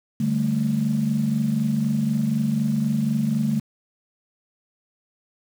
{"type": "chord", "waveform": "sine", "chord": "D suspended fourth", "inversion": "none", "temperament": "equal", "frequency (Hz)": [146.83, 196, 220], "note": ["D3", "G3", "A3"], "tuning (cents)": [0, 0, 0], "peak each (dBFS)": [-24, -26, -21], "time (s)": [0.2, 3.6], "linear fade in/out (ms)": 5, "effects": ["tanh soft clip ceiling -11 dBFS", "7-bit"]}